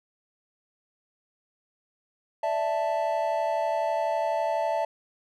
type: chord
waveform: triangle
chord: D suspended second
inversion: none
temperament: equal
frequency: 587.3 / 659.3 / 880 Hz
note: D5 / E5 / A5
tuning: 0 / 0 / 0 cents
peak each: -29 / -25 / -27 dBFS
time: 2.43-4.85 s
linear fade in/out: 5 ms
effects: none